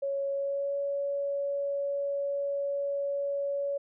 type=tone with pitch glide; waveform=sine; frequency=554.4 to 562.8 Hz; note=C#5 to C#5; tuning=0 to +26 cents; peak=-28 dBFS; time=0.02-3.78 s; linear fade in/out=10 ms; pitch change=+26 cents; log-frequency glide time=0.31-0.78 s; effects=none